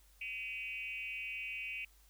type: tone with frequency modulation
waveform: sine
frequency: 2513 Hz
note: D#7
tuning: 17 cents sharp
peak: -39 dBFS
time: 0.21-1.85 s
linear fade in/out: 5 ms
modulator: 231 Hz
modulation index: 1.1
effects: added 50 Hz sine -63 dBFS peak until 2.09 s + white hiss -68 dBFS RMS until 2.09 s